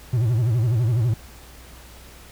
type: tone with vibrato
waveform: triangle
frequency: 116.54 Hz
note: A#2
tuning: in tune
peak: -15 dBFS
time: 0.13-1.14 s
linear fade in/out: 5 ms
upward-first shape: sine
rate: 12 Hz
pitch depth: 160 cents each way
effects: added 60 Hz sine -45 dBFS peak until 2.31 s + pink hiss -46 dBFS RMS until 2.31 s